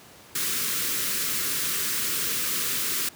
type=band-stop noise; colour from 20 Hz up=white; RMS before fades=-27 dBFS; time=0.35-3.09 s; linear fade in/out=5 ms; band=500 to 1100 Hz; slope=48 dB/octave; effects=pink hiss -49 dBFS RMS until 3.15 s + high-pass 100 Hz 12 dB/octave